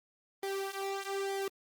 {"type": "tone with flanger", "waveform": "sawtooth", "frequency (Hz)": 392, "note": "G4", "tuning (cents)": 0, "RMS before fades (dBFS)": -36, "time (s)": [0.43, 1.48], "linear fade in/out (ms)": 2, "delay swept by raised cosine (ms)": [0.73, 3.23], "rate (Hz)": 1.1, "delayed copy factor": -0.85, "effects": ["Opus 24 kbps"]}